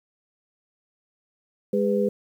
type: tone cluster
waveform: sine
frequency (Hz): 206.2 / 406.7 / 497.9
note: G#3 / G#4 / B4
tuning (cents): -12 / -36 / +14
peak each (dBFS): -24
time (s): 1.73-2.09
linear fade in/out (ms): 5
effects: 9-bit